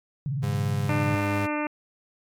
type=tone with vibrato; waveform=sine; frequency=137.1 Hz; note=C#3; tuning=19 cents flat; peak=-25 dBFS; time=0.26-1.15 s; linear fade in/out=0 ms; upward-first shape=sine; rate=19 Hz; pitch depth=200 cents each way
type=tone; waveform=35% pulse; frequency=101.6 Hz; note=G#2; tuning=38 cents flat; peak=-25 dBFS; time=0.42-1.47 s; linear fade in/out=20 ms
type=harmonic tone; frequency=299.2 Hz; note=D4; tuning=32 cents sharp; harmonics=1 / 2 / 3 / 4 / 5 / 6 / 7 / 8 / 9; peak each=-28 / -32 / -33 / -35 / -38 / -40 / -38 / -37 / -40 dBFS; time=0.89-1.67 s; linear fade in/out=2 ms
effects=MP3 96 kbps